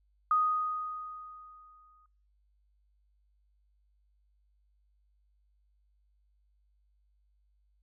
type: tone with exponential decay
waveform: sine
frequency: 1244.5 Hz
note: D#6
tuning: in tune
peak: -22 dBFS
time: 0.31-2.06 s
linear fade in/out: 2 ms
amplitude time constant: 380 ms
effects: noise-tail reverb RT60 0.4 s tail -25 dB re dry + added 50 Hz sine -67 dBFS peak until 7.82 s